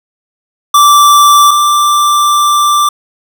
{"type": "tone pair in turn", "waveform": "square", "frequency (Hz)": [1168, 1177.5], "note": ["D6", "D6"], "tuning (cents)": [-10, 4], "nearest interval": "unison", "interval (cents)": 14, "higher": "second", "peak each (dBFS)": [-3, -7], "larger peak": "first", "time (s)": [[0.74, 1.51], [1.51, 2.89]], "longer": "second", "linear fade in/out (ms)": 5, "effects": []}